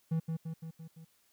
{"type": "tone with echo", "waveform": "triangle", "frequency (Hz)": 162.1, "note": "E3", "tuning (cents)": -29, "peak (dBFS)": -26, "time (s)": [0.11, 0.2], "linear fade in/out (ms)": 10, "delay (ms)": 170, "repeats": 5, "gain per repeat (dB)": -4, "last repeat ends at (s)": 1.05, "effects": ["white hiss -70 dBFS RMS until 1.32 s"]}